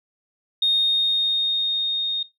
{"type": "tone with level ramp", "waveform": "sine", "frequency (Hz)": 3698, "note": "A#7", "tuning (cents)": -15, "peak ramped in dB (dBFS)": [-15, -22], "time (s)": [0.62, 2.23], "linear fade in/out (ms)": 5, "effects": ["noise-tail reverb RT60 0.2 s tail -18 dB re dry", "tanh soft clip ceiling -11 dBFS"]}